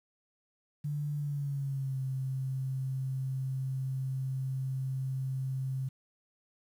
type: tone with pitch glide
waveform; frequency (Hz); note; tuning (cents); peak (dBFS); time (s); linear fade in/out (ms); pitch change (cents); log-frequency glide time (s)
sine; 146.83 to 132.33; D3 to C3; 0 to +20; -31; 0.84-5.89; 10; -180; 1.16-1.99
effects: 10-bit